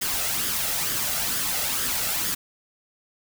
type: noise with flanger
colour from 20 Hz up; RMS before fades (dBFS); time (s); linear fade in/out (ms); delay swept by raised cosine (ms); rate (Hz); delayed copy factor
white; -26; 0.01-2.35; 10; 0.59 to 1.52; 2.2; +0.5
effects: none